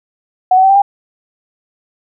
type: tone with pitch steps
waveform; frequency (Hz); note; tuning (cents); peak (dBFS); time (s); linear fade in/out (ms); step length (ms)
sine; 740 / 755.1 / 770.5 / 786.3 / 802.3; F#5 / F#5 / G5 / G5 / G5; 0 / +35 / -30 / +5 / +40; -5; 0.51-0.82; 5; 62
effects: none